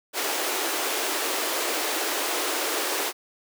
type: high-pass noise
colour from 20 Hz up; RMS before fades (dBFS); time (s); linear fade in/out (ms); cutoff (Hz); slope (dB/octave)
pink; -27; 0.13-3.13; 50; 310; 48
effects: none